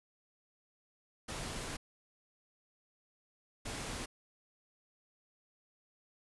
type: noise bursts at uneven times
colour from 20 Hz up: pink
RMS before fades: -41 dBFS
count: 2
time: 1.28-1.77 / 3.65-4.06 s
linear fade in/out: 10 ms
effects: resampled to 24000 Hz